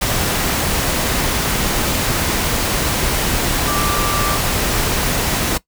sine tone in noise, 1174.7 Hz, D6, in tune, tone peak -21 dBFS, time 3.67-4.37 s, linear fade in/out 10 ms, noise pink, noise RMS -18 dBFS, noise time 0.01-5.58 s, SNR -6 dB, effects noise-tail reverb RT60 0.1 s tail -19 dB re dry

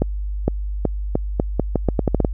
accelerating click train, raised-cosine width 2 ms, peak -3 dBFS, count 13, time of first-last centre 0.02-2.248 s, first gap 460 ms, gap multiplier 0.81, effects added 50 Hz sine -22 dBFS peak until 2.33 s

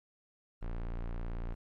square tone, 29.01 Hz, A#0, 7 cents flat, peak -36 dBFS, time 0.61-1.55 s, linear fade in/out 20 ms, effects low-pass 2000 Hz 12 dB/octave + 12-bit

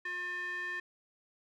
square tone with band-pass filter, 357.9 Hz, F4, 42 cents sharp, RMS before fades -38 dBFS, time 0.05-0.8 s, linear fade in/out 5 ms, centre 1900 Hz, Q 6.9, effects none

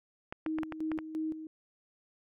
clicks, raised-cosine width 0.5 ms, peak -23 dBFS, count 7, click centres 0.325 / 0.463 / 0.586 / 0.633 / 0.723 / 0.917 / 0.988 s
sine tone with tremolo, 315 Hz, D#4, 21 cents sharp, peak -31 dBFS, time 0.46-1.47 s, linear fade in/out 2 ms, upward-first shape square, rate 2.9 Hz, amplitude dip 65%
effects none

